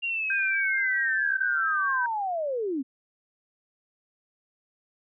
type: linear sweep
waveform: sine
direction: down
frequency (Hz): 2794 to 249.4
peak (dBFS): -26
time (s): 0.02-2.83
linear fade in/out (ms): 20
type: tone with vibrato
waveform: sine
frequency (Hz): 1568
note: G6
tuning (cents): 0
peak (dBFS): -25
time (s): 0.3-2.06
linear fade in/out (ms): 2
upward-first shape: triangle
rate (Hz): 4.5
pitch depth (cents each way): 34
effects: none